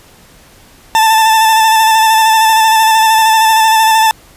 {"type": "tone with vibrato", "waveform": "40% pulse", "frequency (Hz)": 884, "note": "A5", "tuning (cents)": 8, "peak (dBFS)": -5, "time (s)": [0.95, 4.11], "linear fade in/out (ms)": 0, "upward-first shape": "square", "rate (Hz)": 13, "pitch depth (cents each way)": 20, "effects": ["pink hiss -42 dBFS RMS until 4.36 s", "resampled to 32000 Hz"]}